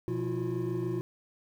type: tone cluster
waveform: triangle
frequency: 123.4 / 175.6 / 332.6 / 359.3 Hz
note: B2 / F3 / E4 / F4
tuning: -1 / +10 / +16 / +49 cents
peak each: -32 / -36 / -33 / -31 dBFS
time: 0.08-1.01 s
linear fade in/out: 0 ms
effects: tanh soft clip ceiling -21 dBFS + 10-bit